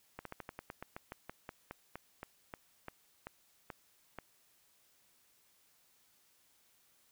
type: slowing click train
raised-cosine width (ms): 0.5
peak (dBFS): -28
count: 20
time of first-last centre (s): 0.19-4.187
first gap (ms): 63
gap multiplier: 1.12
effects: white hiss -70 dBFS RMS until 7.11 s